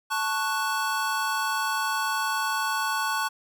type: chord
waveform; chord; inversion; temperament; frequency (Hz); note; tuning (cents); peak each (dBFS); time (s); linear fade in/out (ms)
square; F# minor; first; equal; 880 / 1108.7 / 1480; A5 / C#6 / F#6; 0 / 0 / 0; -30; 0.1-3.29; 20
effects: none